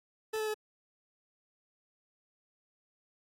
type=tone with pitch steps; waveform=40% pulse; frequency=436.6 / 432.1 / 427.6 Hz; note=A4 / A4 / A4; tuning=-13 / -31 / -49 cents; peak=-31 dBFS; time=0.33-0.543 s; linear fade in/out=10 ms; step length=71 ms; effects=AAC 48 kbps